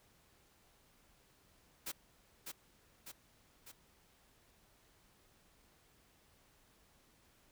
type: noise with echo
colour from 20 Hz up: white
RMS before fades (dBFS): -42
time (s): 1.86-1.92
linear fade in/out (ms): 10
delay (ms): 600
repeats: 3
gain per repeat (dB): -4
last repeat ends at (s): 3.72
effects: pink hiss -69 dBFS RMS until 7.51 s